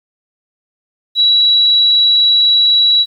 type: tone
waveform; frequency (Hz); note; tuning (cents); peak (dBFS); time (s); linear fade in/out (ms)
sine; 3908; B7; -19; -7; 1.15-3.06; 50
effects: 8-bit